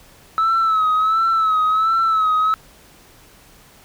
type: tone with vibrato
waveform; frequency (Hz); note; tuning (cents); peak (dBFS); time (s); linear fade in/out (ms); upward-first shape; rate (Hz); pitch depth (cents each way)
sine; 1300; E6; -24; -12; 0.38-2.54; 0; sine; 1.4; 57
effects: tanh soft clip ceiling -12 dBFS + pink hiss -48 dBFS RMS until 3.84 s